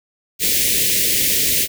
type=band-stop noise; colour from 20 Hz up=white; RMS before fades=-17 dBFS; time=0.39-1.68 s; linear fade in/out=50 ms; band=540 to 1900 Hz; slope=48 dB/octave; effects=none

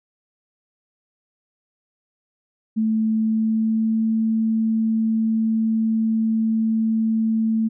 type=tone with pitch glide; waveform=sine; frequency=220 to 222.4 Hz; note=A3 to A3; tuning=0 to +19 cents; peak=-17 dBFS; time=2.76-7.69 s; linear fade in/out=20 ms; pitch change=+19 cents; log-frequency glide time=3.15-4.04 s; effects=none

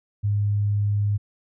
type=tone; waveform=sine; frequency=102.8 Hz; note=G#2; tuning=17 cents flat; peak=-19 dBFS; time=0.23-1.18 s; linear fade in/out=20 ms; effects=none

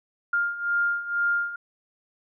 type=beating tone pair; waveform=sine; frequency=1403 / 1405.1 Hz; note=F6 / F6; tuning=+8 / +10 cents; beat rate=2.1 Hz; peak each=-28 / -24 dBFS; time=0.33-1.56 s; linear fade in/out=5 ms; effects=none

